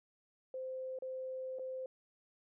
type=tone with dropouts; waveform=sine; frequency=519 Hz; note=C5; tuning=14 cents flat; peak=-39 dBFS; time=0.54-1.86 s; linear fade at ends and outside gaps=2 ms; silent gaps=0.988-1.022 / 1.587-1.594 s; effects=none